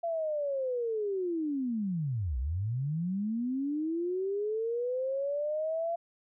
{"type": "linear two-way sweep", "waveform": "sine", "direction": "down then up", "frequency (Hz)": [684, 58.27, 684], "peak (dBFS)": -29, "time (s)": [0.03, 5.96], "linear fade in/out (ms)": 10, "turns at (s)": 2.38, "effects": []}